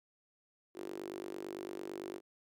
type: tone with high-pass filter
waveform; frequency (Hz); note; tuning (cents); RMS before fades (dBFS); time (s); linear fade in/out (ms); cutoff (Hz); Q
sawtooth; 48.91; G1; -3; -44; 0.74-2.21; 50; 360; 6.3
effects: none